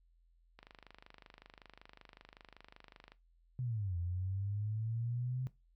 click train, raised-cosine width 0.3 ms, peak -37 dBFS, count 65, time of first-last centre 0.59-3.12 s, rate 25.3 Hz
sine linear two-way sweep, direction down then up, 130 to 85.3 to 130 Hz, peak -35 dBFS, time 3.59-5.47 s, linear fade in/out 0 ms, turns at 3.97 s
effects noise-tail reverb RT60 0.2 s tail -17 dB re dry + added 42 Hz sine -66 dBFS peak until 5.75 s

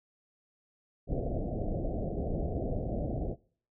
pink low-pass noise, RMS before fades -33 dBFS, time 1.07-3.36 s, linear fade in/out 50 ms, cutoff 720 Hz, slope 96 dB/octave, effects noise-tail reverb RT60 0.5 s tail -23 dB re dry

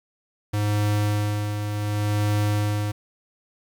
square tone with tremolo, 104.3 Hz, G#2, 8 cents sharp, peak -20 dBFS, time 0.53-2.92 s, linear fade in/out 10 ms, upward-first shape sine, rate 0.68 Hz, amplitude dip 50%, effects 9-bit

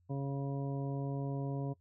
harmonic tone, 138.59 Hz, C#3, in tune, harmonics 1 / 2 / 3 / 4 / 5 / 7, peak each -35 / -41 / -45 / -47 / -49 / -52 dBFS, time 0.09-1.74 s, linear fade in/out 20 ms, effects noise-tail reverb RT60 0.1 s tail -23 dB re dry + added 88 Hz sine -67 dBFS peak until 1.8 s

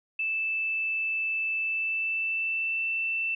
sine tone with pitch glide, 2637 to 2668 Hz, E7 to E7, 0 to +20 cents, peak -26 dBFS, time 0.19-3.35 s, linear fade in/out 5 ms, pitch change +20 cents, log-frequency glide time 1.57-2.88 s, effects none

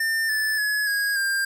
square tone with pitch steps, 1800 / 1746.7 / 1695.1 / 1644.9 / 1596.2 Hz, A6 / A6 / G#6 / G#6 / G6, +39 / -13 / +35 / -17 / +31 cents, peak -22 dBFS, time 0-1.45 s, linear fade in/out 5 ms, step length 290 ms, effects none

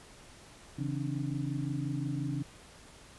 sine tone cluster, 137 / 162.6 / 270.4 / 296.2 Hz, C#3 / E3 / C#4 / D4, -20 / -23 / -43 / +15 cents, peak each -34 / -39 / -39 / -38 dBFS, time 0.78-2.43 s, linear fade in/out 10 ms, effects pink hiss -54 dBFS RMS until 3.18 s + resampled to 24000 Hz

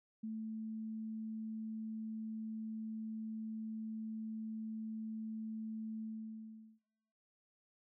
sine tone with ADSR envelope, 220 Hz, A3, in tune, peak -39 dBFS, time 0.23-6.79 s, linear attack 9 ms, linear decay 180 ms, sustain -2 dB, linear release 770 ms, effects noise-tail reverb RT60 1.0 s tail -25 dB re dry

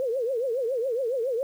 sine tone with vibrato, 495.2 Hz, B4, 5 cents sharp, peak -24 dBFS, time 0-1.43 s, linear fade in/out 0 ms, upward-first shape triangle, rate 7.2 Hz, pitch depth 220 cents each way, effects 9-bit

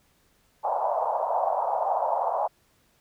white band-pass noise, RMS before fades -26 dBFS, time 0.63-2.48 s, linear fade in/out 20 ms, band 590 to 930 Hz, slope 48 dB/octave, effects pink hiss -65 dBFS RMS until 3 s

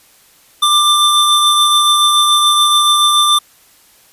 square tone pair together, 1186 / 3551 Hz, D6 / A7, +17 / +15 cents, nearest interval octave + perfect fifth, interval 1898 cents, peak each -12 dBFS, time 0.62-3.39 s, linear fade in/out 10 ms, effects white hiss -48 dBFS RMS until 4.12 s + resampled to 32000 Hz

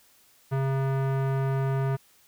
square tone with low-pass filter, 135 Hz, C#3, 45 cents flat, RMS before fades -26 dBFS, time 0.51-1.97 s, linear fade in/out 20 ms, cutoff 1400 Hz, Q 0.99, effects white hiss -60 dBFS RMS until 2.27 s

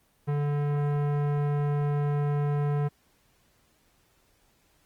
sine tone with tanh clipping, 145.4 Hz, D3, 17 cents flat, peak -26 dBFS, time 0.27-2.89 s, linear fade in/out 20 ms, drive 18 dB, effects pink hiss -66 dBFS RMS until 4.85 s + Opus 24 kbps

